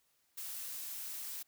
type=noise; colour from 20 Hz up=blue; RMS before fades=-43 dBFS; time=0.37-1.43 s; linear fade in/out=10 ms; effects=white hiss -75 dBFS RMS until 1.47 s